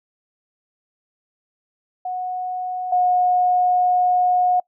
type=tone pair in turn; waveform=sine; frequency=733 / 724.6 Hz; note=F#5 / F#5; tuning=-16 / -36 cents; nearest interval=unison; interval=20 cents; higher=first; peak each=-23 / -14 dBFS; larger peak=second; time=2.05-2.92 / 2.92-4.6 s; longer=second; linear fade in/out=5 ms; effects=noise-tail reverb RT60 0.1 s tail -25 dB re dry